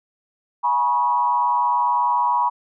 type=tone with frequency modulation; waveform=sine; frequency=971 Hz; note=B5; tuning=30 cents flat; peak=-16 dBFS; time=0.63-2.5 s; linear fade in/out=20 ms; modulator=129 Hz; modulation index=0.8; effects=none